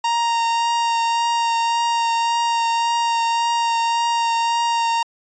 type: tone with vibrato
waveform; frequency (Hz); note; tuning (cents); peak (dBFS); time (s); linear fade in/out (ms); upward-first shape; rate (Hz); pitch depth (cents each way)
45% pulse; 930; A#5; -4; -17; 0.04-5.03; 5; triangle; 1.8; 14
effects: resampled to 16000 Hz